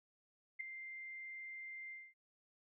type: tone with ADSR envelope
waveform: sine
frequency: 2093 Hz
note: C7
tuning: in tune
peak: -36 dBFS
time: 0.59-2.14 s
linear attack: 17 ms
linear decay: 3 ms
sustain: -10 dB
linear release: 230 ms
effects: none